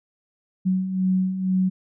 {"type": "beating tone pair", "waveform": "sine", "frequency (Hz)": [185, 187.1], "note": ["F#3", "F#3"], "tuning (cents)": [0, 20], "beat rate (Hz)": 2.1, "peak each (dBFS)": [-27, -20], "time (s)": [0.65, 1.7], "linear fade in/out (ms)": 20, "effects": []}